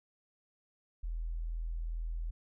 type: tone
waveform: sine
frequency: 41.2 Hz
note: E1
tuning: in tune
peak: -34 dBFS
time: 1.03-2.31 s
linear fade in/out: 10 ms
effects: none